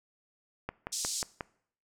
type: click train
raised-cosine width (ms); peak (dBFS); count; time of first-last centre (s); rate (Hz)
0.5; -19; 5; 0.69-1.408; 5.57
type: band-pass noise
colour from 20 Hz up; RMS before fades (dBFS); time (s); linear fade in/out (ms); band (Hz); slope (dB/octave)
pink; -35; 0.92-1.23; 10; 5000 to 8500; 24
effects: noise-tail reverb RT60 0.6 s tail -21 dB re dry